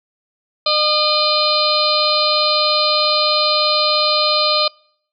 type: harmonic tone with a mistuned harmonic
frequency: 607 Hz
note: D#5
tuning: 43 cents flat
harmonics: 1 / 2 / 4 / 5 / 6 / 7 / 8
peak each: -20 / -20 / -26 / -26 / -23 / -17 / -23 dBFS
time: 0.66-4.68 s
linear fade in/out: 5 ms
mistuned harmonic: 7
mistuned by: -42 cents
effects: noise-tail reverb RT60 0.6 s tail -26 dB re dry